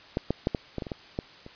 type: clicks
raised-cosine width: 2 ms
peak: -12 / -11 / -10 / -13 / -17 / -19 / -24 / -18 / -15 / -29 dBFS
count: 10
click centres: 0.171 / 0.306 / 0.471 / 0.548 / 0.783 / 0.822 / 0.868 / 0.918 / 1.189 / 1.464 s
effects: white hiss -50 dBFS RMS until 1.55 s + resampled to 11025 Hz